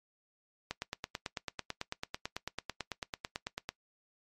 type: click train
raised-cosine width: 0.2 ms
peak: -18 dBFS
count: 28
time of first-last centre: 0.71-3.69 s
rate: 9.06 Hz
effects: noise-tail reverb RT60 0.1 s tail -20 dB re dry + MP3 64 kbps